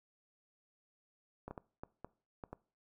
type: clicks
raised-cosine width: 1 ms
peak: -30 dBFS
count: 7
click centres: 1.48 / 1.51 / 1.578 / 1.835 / 2.046 / 2.438 / 2.53 s
effects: noise-tail reverb RT60 0.4 s tail -21 dB re dry